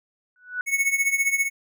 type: tone with exponential growth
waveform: sine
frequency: 1480 Hz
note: F#6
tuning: in tune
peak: -21 dBFS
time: 0.36-0.61 s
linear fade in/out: 1 ms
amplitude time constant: 53 ms
type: tone with tremolo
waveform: square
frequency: 2206 Hz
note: C#7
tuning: 9 cents flat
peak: -17 dBFS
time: 0.66-1.5 s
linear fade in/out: 50 ms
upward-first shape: triangle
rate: 15 Hz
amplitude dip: 85%
effects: none